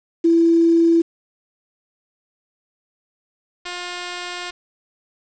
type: tone pair in turn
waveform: sine / 5% pulse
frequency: 333.6 / 355.1 Hz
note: E4 / F4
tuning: +21 / +29 cents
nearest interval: minor second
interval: 108 cents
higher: second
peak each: -11 / -16 dBFS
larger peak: first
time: 0.24-1.02 / 3.65-4.51 s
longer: second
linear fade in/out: 10 ms
effects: resampled to 16000 Hz + 7-bit